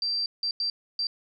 sine tone bursts at uneven times, 4699 Hz, D8, in tune, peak -25 dBFS, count 4, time 0.02-0.26 / 0.43-0.51 / 0.6-0.7 / 0.99-1.07 s, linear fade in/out 2 ms, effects none

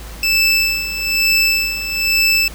25% pulse tone with tremolo, 2637 Hz, E7, in tune, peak -7 dBFS, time 0.23-2.48 s, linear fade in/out 2 ms, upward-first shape sine, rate 1.1 Hz, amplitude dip 70%, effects added 54 Hz sine -32 dBFS peak until 2.54 s + pink hiss -36 dBFS RMS until 2.54 s

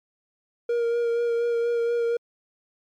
triangle tone with vibrato, 470 Hz, A#4, 14 cents sharp, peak -19 dBFS, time 0.69-2.17 s, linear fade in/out 5 ms, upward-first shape sine, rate 4.2 Hz, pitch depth 18 cents each way, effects MP3 96 kbps

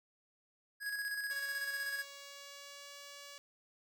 square tone with tremolo, 1661.2 Hz, G#6, in tune, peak -36 dBFS, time 0.8-2.05 s, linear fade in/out 50 ms, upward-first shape square, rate 16 Hz, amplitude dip 40%
5% pulse tone with pitch glide, 560 to 568.5 Hz, C#5 to C#5, +18 to +44 cents, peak -38 dBFS, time 1.31-3.38 s, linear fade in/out 0 ms, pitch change +26 cents, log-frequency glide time 1.96-3 s
effects none

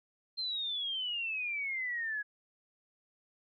sine exponential sweep, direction down, 4186 to 1661.2 Hz, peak -33 dBFS, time 0.37-2.23 s, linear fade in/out 20 ms, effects none

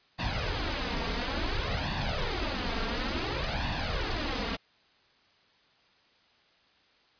pink noise with flanger, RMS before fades -31 dBFS, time 0.18-4.57 s, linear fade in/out 20 ms, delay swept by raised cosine 1.1 to 4.4 ms, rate 0.57 Hz, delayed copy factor +0.7, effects white hiss -64 dBFS RMS until 7.19 s + resampled to 11025 Hz

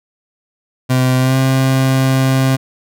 30% pulse tone with pitch glide, 128.4 to 132.39 Hz, C3 to C3, -32 to +21 cents, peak -8 dBFS, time 0.89-2.57 s, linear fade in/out 20 ms, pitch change +53 cents, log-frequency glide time 1.19-1.36 s, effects none

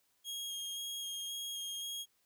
sawtooth tone with vibrato, 3260 Hz, G#7, 33 cents flat, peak -36 dBFS, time 0.24-2.06 s, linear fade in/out 50 ms, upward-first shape square, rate 1.9 Hz, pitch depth 9 cents each way, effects white hiss -75 dBFS RMS until 2.25 s

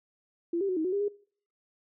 sine tone with pitch steps, 340.6 / 394.5 / 368.5 / 316.3 / 367.9 / 402.1 / 410.3 Hz, F4 / G4 / F#4 / D#4 / F#4 / G4 / G#4, -43 / +11 / -7 / +29 / -10 / +44 / -21 cents, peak -26 dBFS, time 0.53-1.083 s, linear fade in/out 5 ms, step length 79 ms, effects noise-tail reverb RT60 0.5 s tail -22 dB re dry

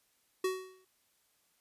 square tone with exponential decay, 374.2 Hz, F#4, 20 cents sharp, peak -28 dBFS, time 0.44-0.85 s, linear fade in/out 5 ms, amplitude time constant 88 ms, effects white hiss -73 dBFS RMS until 1.6 s + resampled to 32000 Hz

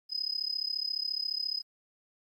sine tone with amplitude modulation, 5030 Hz, D#8, 18 cents sharp, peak -26 dBFS, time 0.09-1.63 s, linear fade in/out 50 ms, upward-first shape sine, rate 34.4 Hz, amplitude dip 95%, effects tanh soft clip ceiling -22 dBFS + 11-bit

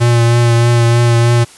square tone with vibrato, 118.2 Hz, A#2, 24 cents sharp, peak -8 dBFS, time 0-1.45 s, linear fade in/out 20 ms, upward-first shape triangle, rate 3.2 Hz, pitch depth 23 cents each way, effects white hiss -39 dBFS RMS until 1.57 s + resampled to 24000 Hz

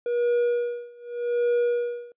triangle tone with tremolo, 480 Hz, B4, 49 cents flat, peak -17 dBFS, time 0.06-2.12 s, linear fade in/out 2 ms, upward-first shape sine, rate 0.84 Hz, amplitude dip 95%, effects noise-tail reverb RT60 0.1 s tail -26 dB re dry + resampled to 8000 Hz

